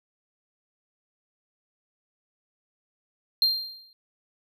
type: tone with exponential decay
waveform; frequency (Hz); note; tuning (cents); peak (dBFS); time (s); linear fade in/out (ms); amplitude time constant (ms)
triangle; 4186; C8; 0; -15; 3.42-3.93; 1; 110
effects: none